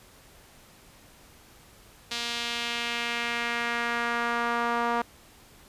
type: tone with band-pass filter sweep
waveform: sawtooth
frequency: 236.2 Hz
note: A#3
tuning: 23 cents sharp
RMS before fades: -29 dBFS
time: 2.11-5.02 s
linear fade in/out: 5 ms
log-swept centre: 4000 to 1000 Hz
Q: 1.6
effects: pink hiss -54 dBFS RMS until 5.68 s + resampled to 32000 Hz